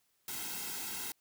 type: noise with comb filter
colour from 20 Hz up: white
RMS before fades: -40 dBFS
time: 0.28-1.12 s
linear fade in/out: 2 ms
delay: 1.7 ms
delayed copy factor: -0.95
effects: white hiss -75 dBFS RMS until 1.2 s